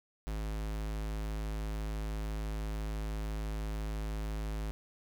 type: tone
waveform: square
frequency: 53 Hz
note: G#1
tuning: 36 cents sharp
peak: -35 dBFS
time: 0.27-4.71 s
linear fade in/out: 0 ms
effects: none